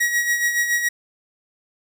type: tone with tremolo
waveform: 45% pulse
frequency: 1907 Hz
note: A#6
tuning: 39 cents sharp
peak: -16 dBFS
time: 0-0.89 s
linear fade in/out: 10 ms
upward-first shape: sine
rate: 7.1 Hz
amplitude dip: 55%
effects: none